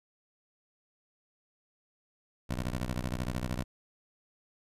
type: ring-modulated tone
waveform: 15% pulse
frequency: 61.8 Hz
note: B1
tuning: 2 cents sharp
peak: -23 dBFS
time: 2.49-3.64 s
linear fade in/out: 10 ms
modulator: 37.4 Hz
effects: resampled to 32000 Hz